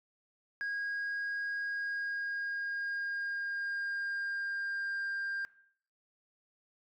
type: tone with pitch glide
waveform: sine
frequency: 1638 to 1595.1 Hz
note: G#6 to G6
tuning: -24 to +30 cents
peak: -31 dBFS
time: 0.61-5.45 s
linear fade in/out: 0 ms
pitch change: -46 cents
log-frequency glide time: 1.59-5.09 s
effects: noise-tail reverb RT60 0.6 s tail -19 dB re dry + tanh soft clip ceiling -32 dBFS